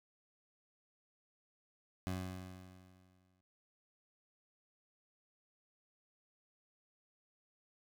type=tone with exponential decay; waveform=20% pulse; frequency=92.4 Hz; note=F#2; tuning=2 cents flat; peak=-31 dBFS; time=2.07-3.41 s; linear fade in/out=0 ms; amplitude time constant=290 ms; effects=none